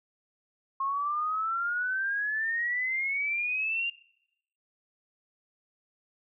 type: exponential sweep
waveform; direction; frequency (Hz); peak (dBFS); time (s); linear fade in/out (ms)
sine; up; 1075 to 2804; -27; 0.8-3.9; 5
effects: noise-tail reverb RT60 0.8 s tail -22 dB re dry